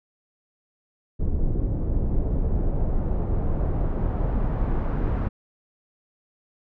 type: noise with low-pass filter sweep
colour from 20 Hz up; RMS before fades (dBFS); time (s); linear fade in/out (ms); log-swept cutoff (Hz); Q
brown; -23; 1.19-5.29; 20; 380 to 1400; 0.93
effects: none